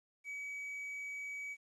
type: tone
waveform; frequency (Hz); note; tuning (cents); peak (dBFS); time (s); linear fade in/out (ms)
triangle; 2274; C#7; +44; -39; 0.24-1.57; 50
effects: resampled to 24000 Hz + 12-bit